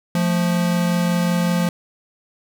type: tone pair together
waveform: square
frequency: 174.61 / 220 Hz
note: F3 / A3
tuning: 0 / 0 cents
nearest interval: major third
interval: 400 cents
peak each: -18 / -25 dBFS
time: 0.15-1.69 s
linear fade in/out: 2 ms
effects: none